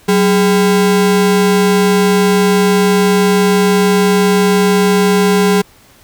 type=ring-modulated tone; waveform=square; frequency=300 Hz; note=D4; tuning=37 cents sharp; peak=-6 dBFS; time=0.08-5.62 s; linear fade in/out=10 ms; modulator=113 Hz; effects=pink hiss -45 dBFS RMS until 6.03 s